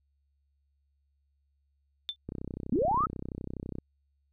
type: tone with exponential decay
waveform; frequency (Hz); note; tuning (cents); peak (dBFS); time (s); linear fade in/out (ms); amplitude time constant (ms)
sine; 3541; A7; +10; -26; 2.09-2.16; 0; 15
type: click train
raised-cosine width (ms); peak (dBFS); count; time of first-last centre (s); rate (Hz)
3; -24; 49; 2.29-3.785; 32.1
type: linear sweep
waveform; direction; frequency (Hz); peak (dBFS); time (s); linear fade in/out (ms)
sine; up; 188.8 to 1318.5; -24; 2.72-3.06; 5
effects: added 70 Hz sine -70 dBFS peak until 4.32 s